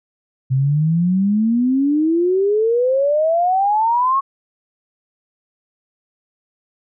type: exponential sweep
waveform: sine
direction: up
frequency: 128.1 to 1108.7 Hz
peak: -13 dBFS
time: 0.5-4.21 s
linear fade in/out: 20 ms
effects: none